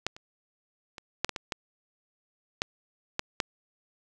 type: clicks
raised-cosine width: 0.2 ms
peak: -10 / -28 / -24 / -7 / -14 / -16 / -13 / -9 / -10 / -8 dBFS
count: 10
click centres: 0.066 / 0.165 / 0.982 / 1.246 / 1.293 / 1.362 / 1.522 / 2.619 / 3.194 / 3.402 s
effects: none